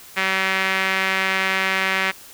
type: tone with band-pass filter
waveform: sawtooth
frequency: 190.6 Hz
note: G3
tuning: 48 cents flat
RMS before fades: -21 dBFS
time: 0.16-2.12 s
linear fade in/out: 20 ms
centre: 2100 Hz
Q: 2.2
effects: white hiss -43 dBFS RMS until 2.33 s

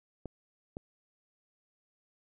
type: clicks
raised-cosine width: 2 ms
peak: -26 dBFS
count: 2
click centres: 0.257 / 0.769 s
effects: none

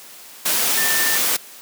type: tone in noise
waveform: sine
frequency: 1790 Hz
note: A6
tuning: 29 cents sharp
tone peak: -22 dBFS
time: 0.77-1.18 s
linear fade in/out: 10 ms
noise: white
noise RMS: -19 dBFS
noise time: 0.45-1.37 s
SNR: -6 dB
effects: white hiss -41 dBFS RMS until 1.61 s + high-pass 200 Hz 12 dB/octave

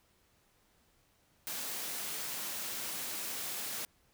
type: high-pass noise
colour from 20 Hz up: white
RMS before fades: -39 dBFS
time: 1.47-3.85 s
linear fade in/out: 0 ms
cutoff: 140 Hz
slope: 12 dB/octave
effects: pink hiss -70 dBFS RMS until 4.13 s

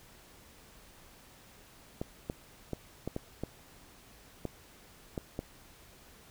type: clicks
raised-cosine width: 2 ms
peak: -21 dBFS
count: 9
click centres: 2.015 / 2.299 / 2.733 / 3.076 / 3.164 / 3.436 / 4.453 / 5.178 / 5.391 s
effects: pink hiss -57 dBFS RMS until 6.3 s

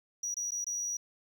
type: tone with dropouts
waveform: triangle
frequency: 5800 Hz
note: F#8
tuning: 35 cents flat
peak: -31 dBFS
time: 0.23-0.97 s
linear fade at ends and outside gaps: 5 ms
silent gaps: 0.343-0.367 / 0.508-0.518 / 0.644-0.666 s
effects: none

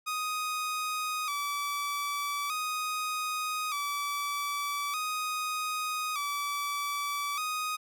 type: tone with vibrato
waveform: sawtooth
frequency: 1199 Hz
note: D6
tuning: 36 cents sharp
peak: -27 dBFS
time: 0.06-7.77 s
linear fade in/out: 20 ms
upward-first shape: square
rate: 0.41 Hz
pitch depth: 69 cents each way
effects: none

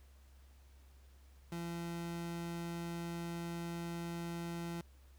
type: tone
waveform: 30% pulse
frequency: 170 Hz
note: F3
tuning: 46 cents flat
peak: -37 dBFS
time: 1.52-4.81 s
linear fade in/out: 2 ms
effects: added 67 Hz sine -58 dBFS peak until 5.18 s + pink hiss -70 dBFS RMS until 5.18 s

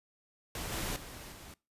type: noise with level steps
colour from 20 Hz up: pink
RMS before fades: -39 / -36 / -47 / -50 dBFS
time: 0.55-1.54 s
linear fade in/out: 2 ms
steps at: 0.72 / 0.96 / 1.32 s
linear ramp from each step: 2 ms
effects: noise-tail reverb RT60 0.3 s tail -24 dB re dry + resampled to 32000 Hz

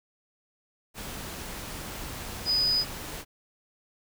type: tone in noise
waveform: sine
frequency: 4978 Hz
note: D#8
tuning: in tune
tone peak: -22 dBFS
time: 2.45-2.85 s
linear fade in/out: 50 ms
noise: pink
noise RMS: -38 dBFS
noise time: 0.94-3.25 s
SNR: +13 dB
effects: none

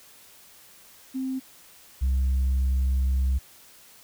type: tone pair in turn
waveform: sine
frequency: 262.1 / 65.64 Hz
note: C4 / C2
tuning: +3 / +6 cents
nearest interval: 2 octaves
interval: 2397 cents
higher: first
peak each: -26 / -18 dBFS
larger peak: second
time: 1.14-1.4 / 2.01-3.39 s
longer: second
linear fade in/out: 20 ms
effects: tanh soft clip ceiling -19 dBFS + white hiss -52 dBFS RMS until 4.03 s

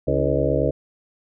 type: harmonic tone with a mistuned harmonic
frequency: 69.3 Hz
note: C#2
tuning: in tune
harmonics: 1 / 2 / 4 / 5 / 6 / 7 / 8 / 9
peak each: -27 / -25 / -27 / -28 / -27 / -24 / -25 / -26 dBFS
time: 0.07-0.71 s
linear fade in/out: 10 ms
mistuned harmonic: 5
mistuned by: -84 cents
effects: none

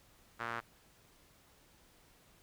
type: tone with band-pass filter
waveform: sawtooth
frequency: 116.54 Hz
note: A#2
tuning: in tune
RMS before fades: -40 dBFS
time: 0.39-0.61 s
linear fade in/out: 20 ms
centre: 1400 Hz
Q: 2.3
effects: pink hiss -65 dBFS RMS until 2.42 s

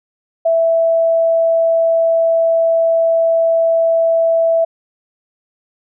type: tone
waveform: sine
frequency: 660 Hz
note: E5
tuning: 2 cents sharp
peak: -10 dBFS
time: 0.45-4.65 s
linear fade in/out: 10 ms
effects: none

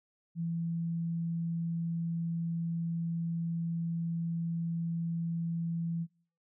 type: tone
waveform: sine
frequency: 167.3 Hz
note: E3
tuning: 26 cents sharp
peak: -31 dBFS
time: 0.35-6.07 s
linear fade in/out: 50 ms
effects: noise-tail reverb RT60 0.5 s tail -24 dB re dry

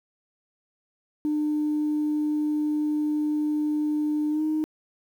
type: tone with pitch glide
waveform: sine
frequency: 301 to 309.8 Hz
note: D4 to D#4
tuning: +43 to -7 cents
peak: -21 dBFS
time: 1.25-4.64 s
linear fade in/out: 0 ms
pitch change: +50 cents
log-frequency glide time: 4.3-4.42 s
effects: tanh soft clip ceiling -19 dBFS + 9-bit

